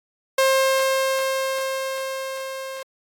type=tone with level ramp; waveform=sawtooth; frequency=532 Hz; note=C5; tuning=29 cents sharp; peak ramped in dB=-11 to -27 dBFS; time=0.38-2.83 s; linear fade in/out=5 ms; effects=AAC 64 kbps